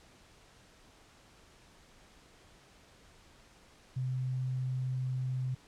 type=tone; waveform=sine; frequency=128.6 Hz; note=C3; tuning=30 cents flat; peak=-31 dBFS; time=3.96-5.55 s; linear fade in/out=10 ms; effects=pink hiss -60 dBFS RMS until 5.67 s + low-pass 8000 Hz 12 dB/octave